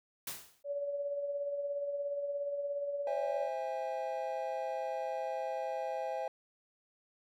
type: noise with exponential decay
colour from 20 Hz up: white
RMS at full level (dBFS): -37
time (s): 0.27-0.63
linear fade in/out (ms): 5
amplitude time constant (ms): 78
type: tone with tremolo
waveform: sine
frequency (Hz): 570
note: C#5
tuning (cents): +48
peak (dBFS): -32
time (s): 0.64-3.5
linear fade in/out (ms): 50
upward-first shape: sine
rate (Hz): 17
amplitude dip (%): 40
type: chord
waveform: triangle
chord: C augmented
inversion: none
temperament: just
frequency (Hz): 523.3 / 654.1 / 817.6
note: C5 / E5 / G#5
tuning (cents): 0 / -14 / -27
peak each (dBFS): -37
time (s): 3.07-6.28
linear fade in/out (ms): 2
effects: none